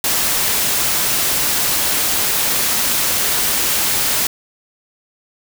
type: noise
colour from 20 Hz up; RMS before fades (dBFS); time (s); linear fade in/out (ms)
white; -17; 0.04-4.27; 2
effects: none